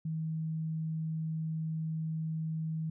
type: tone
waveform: sine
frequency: 159.4 Hz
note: D#3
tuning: 42 cents sharp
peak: -32 dBFS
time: 0.05-2.9 s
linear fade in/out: 5 ms
effects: none